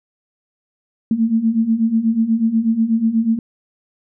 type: beating tone pair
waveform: sine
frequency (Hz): 220.4 / 228.6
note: A3 / A#3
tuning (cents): +3 / -34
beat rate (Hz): 8.2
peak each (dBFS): -19 / -15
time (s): 1.11-3.39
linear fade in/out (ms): 2
effects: none